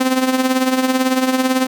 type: tone with tremolo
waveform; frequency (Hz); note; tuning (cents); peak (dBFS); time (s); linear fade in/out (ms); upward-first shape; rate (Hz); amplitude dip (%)
sawtooth; 258.9; C4; -18; -7; 0-1.67; 10; triangle; 18; 70
effects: none